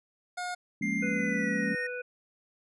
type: tone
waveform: 25% pulse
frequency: 718 Hz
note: F5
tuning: 48 cents sharp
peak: -29 dBFS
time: 0.37-0.55 s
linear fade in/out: 10 ms
type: chord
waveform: sine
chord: Bb minor seventh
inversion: second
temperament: equal with one note detuned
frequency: 174.61 / 207.7 / 233.1 / 275.7 Hz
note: F3 / Ab3 / Bb3 / Db4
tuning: 0 / 0 / 0 / -9 cents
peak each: -37 / -32 / -35 / -35 dBFS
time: 0.81-1.75 s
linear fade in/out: 5 ms
type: tone with pitch glide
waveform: triangle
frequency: 2100 to 1849.4 Hz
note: C7 to A#6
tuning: +6 to -14 cents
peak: -30 dBFS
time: 0.82-1.87 s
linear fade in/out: 5 ms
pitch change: -220 cents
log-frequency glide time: 1.05-1.71 s
type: harmonic tone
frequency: 493.9 Hz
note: B4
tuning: in tune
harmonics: 1 / 3 / 5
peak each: -36 / -38 / -42 dBFS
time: 1.02-2.02 s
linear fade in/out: 10 ms
effects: resampled to 24000 Hz